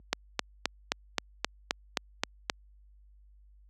click train, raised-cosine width 0.2 ms, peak -8 dBFS, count 10, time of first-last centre 0.13-2.498 s, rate 3.8 Hz, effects added 50 Hz sine -31 dBFS peak until 3.69 s + high-pass 200 Hz 12 dB/octave

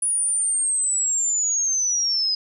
sine linear sweep, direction down, 9800 to 4978 Hz, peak -19 dBFS, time 0.02-2.35 s, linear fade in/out 5 ms, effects none

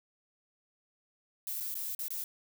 violet noise with dropouts, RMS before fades -37 dBFS, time 1.47-2.24 s, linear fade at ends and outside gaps 1 ms, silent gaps 1.602-1.606 / 1.742-1.753 / 1.949-1.991 / 2.082-2.105 s, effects none

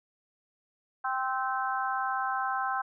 harmonic tone with a mistuned harmonic, 261.6 Hz, C4, in tune, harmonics 3 / 4 / 5 / 6, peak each -32 / -33 / -34 / -35 dBFS, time 1.04-2.82 s, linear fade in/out 10 ms, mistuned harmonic 6, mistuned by -28 cents, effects none

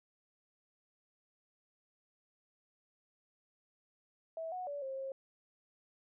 sine tone with pitch steps, 651 / 733 / 574 / 534 / 537 Hz, E5 / F#5 / D5 / C5 / C5, -22 / -16 / -40 / +35 / +45 cents, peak -38 dBFS, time 4.37-5.12 s, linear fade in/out 2 ms, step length 150 ms, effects none

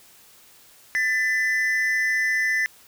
triangle tone pair together, 1771.5 / 2006 Hz, A6 / B6, +11 / +26 cents, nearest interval major second, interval 215 cents, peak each -21 / -21 dBFS, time 0.95-2.66 s, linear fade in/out 0 ms, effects white hiss -52 dBFS RMS until 2.87 s

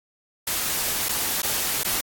white noise with dropouts, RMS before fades -25 dBFS, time 0.47-2.01 s, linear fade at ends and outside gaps 5 ms, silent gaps 1.087-1.091 / 1.42-1.43 / 1.835-1.846 s, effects AAC 64 kbps

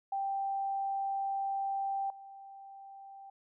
sine tone with level steps, 785 Hz, G5, 2 cents sharp, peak -31 / -47 dBFS, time 0.12-3.3 s, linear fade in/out 5 ms, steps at 2.1 s, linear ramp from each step 2 ms, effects none

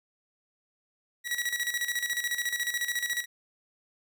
sawtooth tone with tremolo, 1927 Hz, B6, 43 cents flat, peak -23 dBFS, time 1.24-3.26 s, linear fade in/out 50 ms, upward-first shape square, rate 14 Hz, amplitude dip 65%, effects none

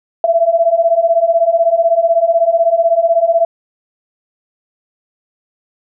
sine beating tone pair, 659.3 / 675.3 Hz, E5 / E5, 0 / +42 cents, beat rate 16 Hz, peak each -13 / -11 dBFS, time 0.24-3.45 s, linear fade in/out 2 ms, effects none

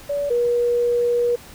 sine tone pair in turn, 573 / 480 Hz, D5 / B4, -43 / -49 cents, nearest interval minor third, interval 306 cents, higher first, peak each -20 / -16 dBFS, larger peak second, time 0.09-0.3 / 0.3-1.36 s, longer second, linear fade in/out 10 ms, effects pink hiss -43 dBFS RMS until 1.54 s

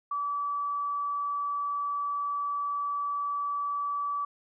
sine tone, 1151 Hz, D6, 35 cents flat, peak -28 dBFS, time 0.11-4.25 s, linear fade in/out 5 ms, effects none

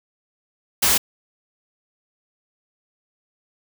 white noise, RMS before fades -17 dBFS, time 0.82-0.98 s, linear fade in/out 10 ms, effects none

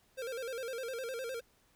square tone with vibrato, 493.4 Hz, B4, 2 cents flat, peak -38 dBFS, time 0.17-1.41 s, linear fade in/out 20 ms, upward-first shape square, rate 9.8 Hz, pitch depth 110 cents each way, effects pink hiss -69 dBFS RMS until 1.75 s

